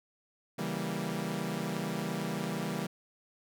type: chord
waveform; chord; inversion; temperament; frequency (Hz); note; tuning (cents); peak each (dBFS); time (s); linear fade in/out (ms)
sawtooth; C# diminished seventh; none; equal; 138.59 / 164.81 / 196 / 233.1; C#3 / E3 / G3 / Bb3; 0 / 0 / 0 / 0; -38 / -33 / -33 / -35; 0.58-2.87; 10
effects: none